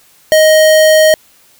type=tone; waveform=square; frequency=625 Hz; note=D#5; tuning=8 cents sharp; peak=-5 dBFS; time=0.32-1.14 s; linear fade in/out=0 ms; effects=white hiss -47 dBFS RMS until 1.59 s